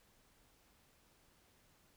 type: silence
effects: pink hiss -70 dBFS RMS until 1.96 s